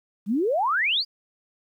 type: exponential sweep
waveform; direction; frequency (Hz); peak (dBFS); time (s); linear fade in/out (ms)
sine; up; 185 to 4978; -20; 0.26-1.05; 50
effects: 10-bit